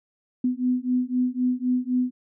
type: beating tone pair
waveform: sine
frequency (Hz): 248.9 / 252.8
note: B3 / B3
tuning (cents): +14 / +41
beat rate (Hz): 3.9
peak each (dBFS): -24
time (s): 0.44-2.11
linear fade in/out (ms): 5
effects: none